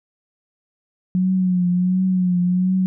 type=tone with vibrato; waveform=sine; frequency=182.3 Hz; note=F#3; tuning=25 cents flat; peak=-15 dBFS; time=1.15-2.86 s; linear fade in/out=0 ms; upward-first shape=triangle; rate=1.4 Hz; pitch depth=55 cents each way; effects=none